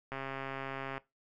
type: click train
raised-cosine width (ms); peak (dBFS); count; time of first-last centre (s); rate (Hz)
0.5; -24; 117; 0.12-0.979; 135
effects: noise-tail reverb RT60 0.2 s tail -19 dB re dry